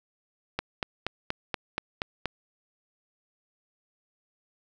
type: click train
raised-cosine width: 0.3 ms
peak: -12 dBFS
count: 8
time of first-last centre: 0.59-2.257 s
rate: 4.2 Hz
effects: none